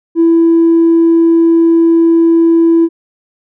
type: tone with tanh clipping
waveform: triangle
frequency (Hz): 332.2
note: E4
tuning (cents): +13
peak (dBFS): -5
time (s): 0.15-2.89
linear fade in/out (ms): 50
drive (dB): 5
effects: none